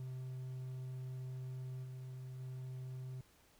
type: tone with level steps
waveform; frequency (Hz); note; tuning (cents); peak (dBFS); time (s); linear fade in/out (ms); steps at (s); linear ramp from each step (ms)
triangle; 128.9; C3; -26; -40 / -43 / -41; 0-3.21; 2; 1.83 / 2.39; 20
effects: pink hiss -68 dBFS RMS until 3.59 s